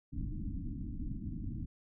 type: low-pass noise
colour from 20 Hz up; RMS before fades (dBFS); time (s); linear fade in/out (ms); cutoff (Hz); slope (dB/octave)
pink; -39; 0.12-1.66; 10; 310; 96
effects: none